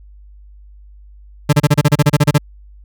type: tone bursts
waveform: 40% pulse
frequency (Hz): 146.83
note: D3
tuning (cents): 0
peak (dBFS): -6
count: 13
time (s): 1.49-2.382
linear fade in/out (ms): 10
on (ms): 40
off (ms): 31
effects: added 50 Hz sine -38 dBFS peak until 2.84 s